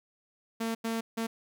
sawtooth tone bursts at uneven times, 226.8 Hz, A#3, 47 cents flat, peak -26 dBFS, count 3, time 0.6-0.75 / 0.84-1.01 / 1.17-1.27 s, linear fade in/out 10 ms, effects none

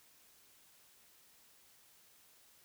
silence, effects white hiss -65 dBFS RMS until 2.64 s

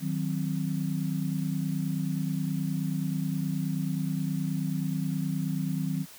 sine chord, C diminished, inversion first, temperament equal, 155.56 / 185 / 261.6 Hz, Eb3 / Gb3 / C4, 0 / 0 / 0 cents, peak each -30 / -31 / -34 dBFS, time 0-6.06 s, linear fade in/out 50 ms, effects white hiss -49 dBFS RMS until 6.18 s

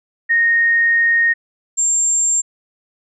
sine tone pair in turn, 1856 / 7388 Hz, A#6 / A#8, -8 / -16 cents, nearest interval 2 octaves, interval 2392 cents, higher second, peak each -11 / -13 dBFS, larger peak first, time 0.29-1.34 / 1.77-2.42 s, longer first, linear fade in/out 20 ms, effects none

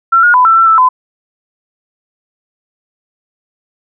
sine tone with pitch steps, 1353 / 1435 / 1002 / 1334 / 1344 / 1320 / 1015 Hz, E6 / F6 / B5 / E6 / E6 / E6 / B5, +45 / +47 / +25 / +20 / +33 / +2 / +47 cents, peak -4 dBFS, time 0.12-0.89 s, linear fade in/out 10 ms, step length 110 ms, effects none

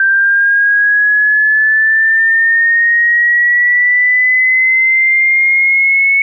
sine linear sweep, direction up, 1569 to 2210 Hz, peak -7 dBFS, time 0-6.22 s, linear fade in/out 2 ms, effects none

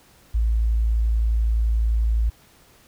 sine tone, 55.8 Hz, A1, 25 cents sharp, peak -17 dBFS, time 0.34-2.3 s, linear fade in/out 10 ms, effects pink hiss -54 dBFS RMS until 2.87 s

